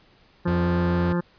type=harmonic tone; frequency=174.61 Hz; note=F3; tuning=in tune; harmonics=1 / 2 / 3 / 5 / 6 / 7 / 8 / 9 / 10; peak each=-22 / -28 / -32 / -36 / -38 / -39 / -40 / -41 / -42 dBFS; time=0.45-1.21 s; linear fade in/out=10 ms
type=tone with vibrato; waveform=square; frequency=87.31 Hz; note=F2; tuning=in tune; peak=-26 dBFS; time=0.47-1.13 s; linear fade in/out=10 ms; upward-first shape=triangle; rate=19 Hz; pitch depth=99 cents each way
effects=pink hiss -57 dBFS RMS until 1.38 s + resampled to 11025 Hz